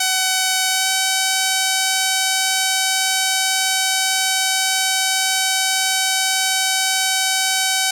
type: tone with pitch glide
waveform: 5% pulse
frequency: 754 to 761.4 Hz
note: F#5 to F#5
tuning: +32 to +49 cents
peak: -4 dBFS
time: 0-7.91 s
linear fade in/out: 5 ms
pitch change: +17 cents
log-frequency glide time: 0.69-0.88 s
effects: none